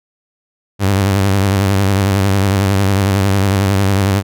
sawtooth tone with vibrato, 98 Hz, G2, in tune, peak -7 dBFS, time 0.79-4.23 s, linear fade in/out 50 ms, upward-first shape sine, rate 11 Hz, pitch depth 63 cents each way, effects none

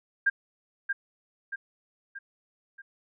sine tone with echo, 1601 Hz, G6, 36 cents sharp, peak -19 dBFS, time 0.26-0.3 s, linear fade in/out 10 ms, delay 630 ms, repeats 4, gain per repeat -6 dB, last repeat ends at 2.82 s, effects none

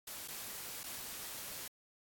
white noise with dropouts, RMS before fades -45 dBFS, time 0.07-1.68 s, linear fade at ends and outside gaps 5 ms, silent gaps 0.278-0.282 / 0.834-0.838 s, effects AAC 64 kbps

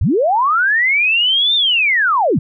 sine linear two-way sweep, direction up then down, 53.8 to 3655 to 101.1 Hz, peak -11 dBFS, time 0.01-2.39 s, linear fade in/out 5 ms, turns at 1.55 s, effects none

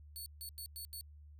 5% pulse tone bursts at uneven times, 4435 Hz, C#8, in tune, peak -37 dBFS, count 5, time 0.16-0.26 / 0.41-0.49 / 0.58-0.66 / 0.76-0.85 / 0.93-1.01 s, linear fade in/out 0 ms, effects added 74 Hz sine -53 dBFS peak until 1.39 s

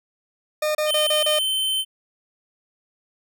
40% pulse tone bursts, 609 Hz, D#5, 37 cents flat, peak -19 dBFS, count 5, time 0.62-1.39 s, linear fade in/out 5 ms, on 130 ms, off 30 ms
square tone, 3083 Hz, G7, 29 cents flat, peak -21 dBFS, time 0.86-1.85 s, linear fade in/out 50 ms
effects none

